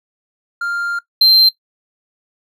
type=tone pair in turn; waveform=triangle; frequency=1396.9 / 4136 Hz; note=F6 / C8; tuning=0 / -21 cents; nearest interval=octave + perfect fifth; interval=1879 cents; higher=second; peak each=-16 / -4 dBFS; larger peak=second; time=0.61-0.99 / 1.21-1.49 s; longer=first; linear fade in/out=5 ms; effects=noise-tail reverb RT60 0.1 s tail -18 dB re dry + tanh soft clip ceiling 0 dBFS